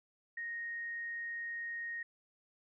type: tone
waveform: sine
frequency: 1864.7 Hz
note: A#6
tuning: in tune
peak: -38 dBFS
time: 0.37-2.03 s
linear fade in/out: 5 ms
effects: none